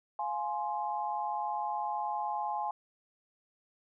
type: chord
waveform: sine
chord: F minor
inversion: none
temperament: just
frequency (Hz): 698.5 / 838.1 / 1047.7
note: F5 / Ab5 / C6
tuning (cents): 0 / +16 / +2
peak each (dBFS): -39 / -33 / -38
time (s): 0.19-2.71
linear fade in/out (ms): 2
effects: none